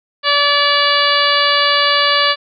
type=harmonic tone; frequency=576 Hz; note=D5; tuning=34 cents flat; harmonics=1 / 2 / 3 / 4 / 5 / 6 / 7 / 8; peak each=-20 / -16 / -18 / -22 / -19 / -20 / -21 / -20 dBFS; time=0.23-2.36 s; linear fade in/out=50 ms; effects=none